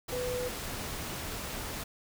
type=tone in noise; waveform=sine; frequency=497.3 Hz; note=B4; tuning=12 cents sharp; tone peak=-32 dBFS; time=0.12-0.49 s; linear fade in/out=10 ms; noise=pink; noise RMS=-38 dBFS; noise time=0.08-1.84 s; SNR=+3 dB; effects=none